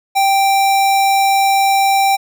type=tone; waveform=square; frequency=784 Hz; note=G5; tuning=in tune; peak=-11 dBFS; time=0.15-2.17 s; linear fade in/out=20 ms; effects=none